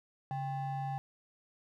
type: ring-modulated tone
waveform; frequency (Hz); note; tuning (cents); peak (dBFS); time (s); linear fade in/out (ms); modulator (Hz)
triangle; 466.2; A#4; 0; -29; 0.31-0.98; 0; 327
effects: none